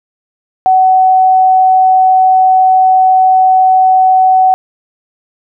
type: tone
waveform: sine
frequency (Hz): 751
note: F#5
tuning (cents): +26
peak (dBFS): -4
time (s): 0.66-4.54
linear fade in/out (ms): 0
effects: none